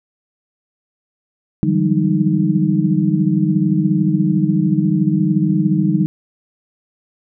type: tone cluster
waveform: sine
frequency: 149.5 / 170.1 / 187.2 / 201.1 / 309.8 Hz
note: D3 / F3 / F#3 / G3 / D#4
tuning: +31 / -45 / +20 / +44 / -7 cents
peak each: -19 dBFS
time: 1.63-6.06 s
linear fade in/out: 0 ms
effects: none